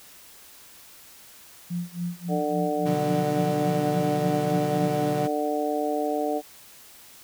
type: tone with tremolo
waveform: sine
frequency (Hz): 174.61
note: F3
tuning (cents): 0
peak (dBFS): -25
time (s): 1.7-5.01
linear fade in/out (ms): 10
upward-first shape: sine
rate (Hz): 3.6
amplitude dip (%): 95
type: harmonic tone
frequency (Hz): 148.9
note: D3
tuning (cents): +24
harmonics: 2 / 3 / 4 / 5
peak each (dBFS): -29 / -29 / -29 / -29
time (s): 2.28-6.42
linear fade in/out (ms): 50
type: chord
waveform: 35% pulse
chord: B minor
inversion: none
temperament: equal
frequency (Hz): 123.47 / 146.83 / 185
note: B2 / D3 / F#3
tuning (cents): 0 / 0 / 0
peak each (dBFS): -34 / -28 / -31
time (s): 2.85-5.28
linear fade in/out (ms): 20
effects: white hiss -49 dBFS RMS until 7.23 s